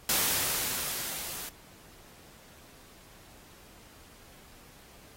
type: noise with level ramp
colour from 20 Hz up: white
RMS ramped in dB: -26 to -40 dBFS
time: 0.09-1.49 s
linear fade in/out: 2 ms
effects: pink hiss -55 dBFS RMS until 5.16 s + AAC 48 kbps